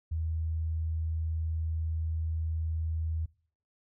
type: tone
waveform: sine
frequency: 80.4 Hz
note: E2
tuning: 43 cents flat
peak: -29 dBFS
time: 0.11-3.26 s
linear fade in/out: 10 ms
effects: noise-tail reverb RT60 0.5 s tail -22 dB re dry